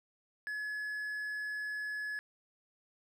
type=tone; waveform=triangle; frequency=1700 Hz; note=G#6; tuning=40 cents sharp; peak=-34 dBFS; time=0.47-2.19 s; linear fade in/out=0 ms; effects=none